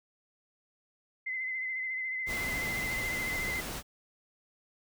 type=tone with vibrato; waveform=sine; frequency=2053 Hz; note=C7; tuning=33 cents flat; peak=-32 dBFS; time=1.26-3.61 s; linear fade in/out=10 ms; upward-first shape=sine; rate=14 Hz; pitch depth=35 cents each way
type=noise; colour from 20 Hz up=pink; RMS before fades=-38 dBFS; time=2.26-3.83 s; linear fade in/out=50 ms
effects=none